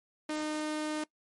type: tone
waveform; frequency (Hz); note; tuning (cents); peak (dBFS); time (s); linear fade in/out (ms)
sawtooth; 305.9; D#4; -29; -28; 0.29-1.04; 5
effects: noise-tail reverb RT60 0.1 s tail -21 dB re dry + MP3 48 kbps